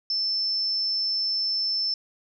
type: tone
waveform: sine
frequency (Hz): 5300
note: E8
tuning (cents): +9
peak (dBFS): -23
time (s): 0.1-1.94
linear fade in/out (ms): 2
effects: none